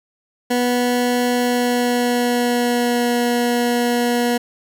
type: tone with pitch glide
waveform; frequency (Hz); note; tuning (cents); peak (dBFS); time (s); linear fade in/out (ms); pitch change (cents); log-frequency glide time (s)
20% pulse; 245.1 to 240.8; B3 to B3; -13 to -44; -11; 0.5-4.38; 10; -31; 1.33-3.12
effects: none